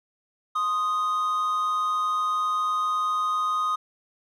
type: tone pair together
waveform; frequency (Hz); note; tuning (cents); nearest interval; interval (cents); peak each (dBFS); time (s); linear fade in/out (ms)
triangle; 1050.7 / 1243; C6 / D#6; +7 / -2; minor third; 291; -31 / -21; 0.55-3.76; 10
effects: none